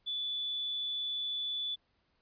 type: tone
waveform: sine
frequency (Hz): 3466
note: A7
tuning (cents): -27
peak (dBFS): -33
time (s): 0.06-1.76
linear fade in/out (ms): 20
effects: pink hiss -75 dBFS RMS until 2.21 s + resampled to 11025 Hz